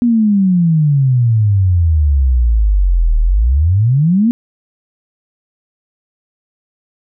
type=exponential two-way sweep; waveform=sine; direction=down then up; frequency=244.5 to 37.85 to 244.5 Hz; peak=-8 dBFS; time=0.02-4.31 s; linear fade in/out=0 ms; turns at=3.19 s; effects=none